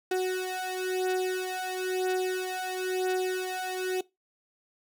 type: beating tone pair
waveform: 35% pulse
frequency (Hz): 370 / 371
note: F#4 / F#4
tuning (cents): 0 / +5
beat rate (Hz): 1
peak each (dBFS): -29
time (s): 0.11-4.01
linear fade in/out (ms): 5
effects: noise-tail reverb RT60 0.2 s tail -21 dB re dry